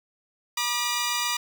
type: tone pair together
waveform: 10% pulse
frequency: 965.5 / 1200 Hz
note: B5 / D6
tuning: -39 / +37 cents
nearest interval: major third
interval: 376 cents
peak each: -19 dBFS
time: 0.57-1.37 s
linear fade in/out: 5 ms
effects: none